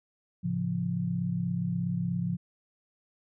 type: chord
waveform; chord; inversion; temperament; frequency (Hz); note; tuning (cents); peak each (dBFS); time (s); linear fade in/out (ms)
sine; A augmented; none; equal with one note detuned; 110 / 137.79 / 174.61; A2 / C#3 / E#3; 0 / -10 / 0; -35 / -34 / -29; 0.43-2.37; 20
effects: none